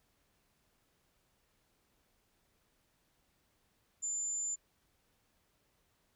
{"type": "tone", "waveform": "sine", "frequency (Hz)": 7130, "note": "A8", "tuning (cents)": 22, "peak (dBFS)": -34, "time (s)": [4.02, 4.56], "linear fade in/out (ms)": 20, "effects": ["pink hiss -75 dBFS RMS until 6.15 s"]}